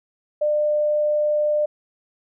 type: tone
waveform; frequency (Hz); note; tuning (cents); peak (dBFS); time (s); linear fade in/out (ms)
sine; 599; D5; +34; -17; 0.41-1.66; 10
effects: none